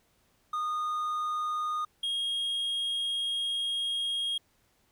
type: tone pair in turn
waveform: triangle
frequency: 1229 / 3261 Hz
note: D#6 / G#7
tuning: -22 / -32 cents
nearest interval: octave + perfect fourth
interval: 1690 cents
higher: second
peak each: -27 dBFS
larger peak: neither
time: 0.53-1.85 / 2.03-4.38 s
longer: second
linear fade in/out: 5 ms
effects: pink hiss -69 dBFS RMS until 4.91 s